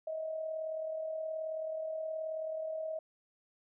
sine tone with amplitude modulation, 635 Hz, D#5, 35 cents sharp, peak -33 dBFS, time 0.07-2.99 s, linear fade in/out 5 ms, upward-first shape sine, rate 38.8 Hz, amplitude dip 45%, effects none

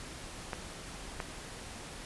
clicks, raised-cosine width 0.5 ms, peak -20 dBFS, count 2, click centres 0.532 / 1.202 s, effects pink hiss -45 dBFS RMS until 2.05 s + resampled to 24000 Hz

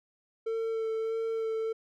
triangle tone with vibrato, 447.9 Hz, A4, 31 cents sharp, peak -27 dBFS, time 0.46-1.73 s, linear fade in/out 10 ms, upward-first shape sine, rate 1.6 Hz, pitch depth 14 cents each way, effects none

